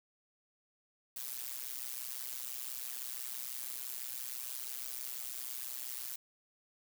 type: noise with amplitude modulation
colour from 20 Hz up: blue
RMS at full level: -38 dBFS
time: 1.16-6.16 s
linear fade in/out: 5 ms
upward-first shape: sine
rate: 126 Hz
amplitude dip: 95%
effects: none